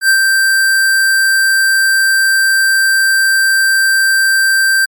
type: tone with ADSR envelope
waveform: square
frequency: 1568 Hz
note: G6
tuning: in tune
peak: -6 dBFS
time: 0.01-4.86 s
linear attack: 78 ms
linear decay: 86 ms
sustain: -3 dB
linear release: 16 ms
effects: MP3 96 kbps